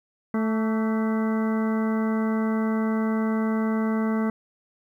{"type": "harmonic tone with a mistuned harmonic", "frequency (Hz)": 220, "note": "A3", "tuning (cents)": 0, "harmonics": [1, 2, 3, 4, 5, 6, 7, 9], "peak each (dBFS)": [-22, -31, -36, -38, -37, -39, -41, -41], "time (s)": [0.34, 4.3], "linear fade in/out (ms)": 2, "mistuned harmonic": 5, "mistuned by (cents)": 48, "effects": ["10-bit"]}